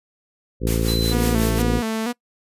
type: harmonic tone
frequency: 56.3 Hz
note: A1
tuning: 40 cents sharp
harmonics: 1 / 2 / 3 / 4 / 5 / 6 / 7 / 8 / 9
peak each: -22 / -25 / -27 / -28 / -29 / -30 / -30 / -31 / -32 dBFS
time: 0.6-1.82 s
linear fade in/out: 50 ms
type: noise with tremolo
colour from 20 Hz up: white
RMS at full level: -28 dBFS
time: 0.67-1.62 s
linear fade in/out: 0 ms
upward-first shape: sine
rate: 5.5 Hz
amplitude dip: 60%
type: tone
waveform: triangle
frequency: 4035 Hz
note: B7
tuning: 36 cents sharp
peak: -24 dBFS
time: 0.88-1.13 s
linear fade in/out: 5 ms
type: tone with vibrato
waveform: sawtooth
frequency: 231.6 Hz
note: A#3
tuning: 11 cents flat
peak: -18 dBFS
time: 1.11-2.13 s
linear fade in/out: 20 ms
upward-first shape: square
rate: 2.1 Hz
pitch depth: 76 cents each way
effects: noise-tail reverb RT60 0.1 s tail -24 dB re dry + resampled to 32000 Hz